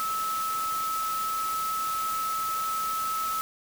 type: tone in noise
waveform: sine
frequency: 1300 Hz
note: E6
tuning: 24 cents flat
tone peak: -27 dBFS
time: 0-3.41 s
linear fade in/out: 0 ms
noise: white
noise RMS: -37 dBFS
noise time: 0-3.41 s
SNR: +7 dB
effects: none